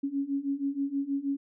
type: beating tone pair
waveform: sine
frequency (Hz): 274.7 / 281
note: C#4 / C#4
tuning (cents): -16 / +24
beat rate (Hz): 6.3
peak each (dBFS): -32 / -30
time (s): 0.03-1.37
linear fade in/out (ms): 10
effects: none